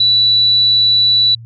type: tone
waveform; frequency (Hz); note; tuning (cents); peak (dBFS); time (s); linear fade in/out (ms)
sine; 3951; B7; 0; -8; 0-1.35; 5
effects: added 115 Hz sine -31 dBFS peak until 1.45 s